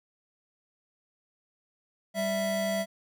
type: tone pair together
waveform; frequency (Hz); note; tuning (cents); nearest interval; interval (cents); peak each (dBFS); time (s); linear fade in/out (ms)
square; 196 / 659.9; G3 / E5; 0 / +2; octave + major sixth; 2102; -33 / -29; 2.14-2.86; 50
effects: none